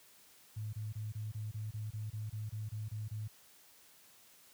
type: tone bursts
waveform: sine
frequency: 107.5 Hz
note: A2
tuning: 40 cents flat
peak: -37 dBFS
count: 14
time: 0.56-3.278 s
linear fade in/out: 10 ms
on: 170 ms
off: 26 ms
effects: white hiss -62 dBFS RMS until 4.53 s + high-pass 60 Hz 12 dB/octave